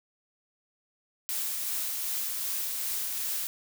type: noise with tremolo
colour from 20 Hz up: blue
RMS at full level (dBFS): -31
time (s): 1.29-3.47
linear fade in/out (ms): 0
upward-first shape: triangle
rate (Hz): 2.6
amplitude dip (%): 25
effects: none